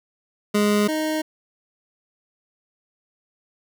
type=tone pair in turn; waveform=25% pulse; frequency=207.7 / 311.2 Hz; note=G#3 / D#4; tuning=0 / 0 cents; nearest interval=perfect fifth; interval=700 cents; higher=second; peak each=-13 / -18 dBFS; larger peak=first; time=0.54-0.88 / 0.88-1.22 s; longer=neither; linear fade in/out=10 ms; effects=none